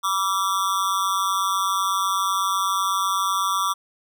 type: tone with amplitude modulation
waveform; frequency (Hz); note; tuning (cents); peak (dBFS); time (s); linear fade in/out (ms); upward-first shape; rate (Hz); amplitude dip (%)
square; 1162; D6; -19; -17; 0.03-3.74; 20; sine; 188; 90
effects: none